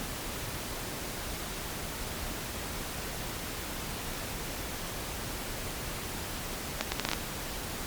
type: accelerating click train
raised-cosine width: 0.2 ms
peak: -10 dBFS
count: 7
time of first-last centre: 6.81-7.134 s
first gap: 110 ms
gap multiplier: 0.7
effects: pink hiss -37 dBFS RMS until 7.86 s + MP3 96 kbps